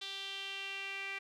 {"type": "tone with band-pass filter sweep", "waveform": "sawtooth", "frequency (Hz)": 392, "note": "G4", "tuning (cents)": 0, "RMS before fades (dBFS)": -42, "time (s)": [0.01, 1.19], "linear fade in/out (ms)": 10, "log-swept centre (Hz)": [3600, 2300], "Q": 4.4, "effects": []}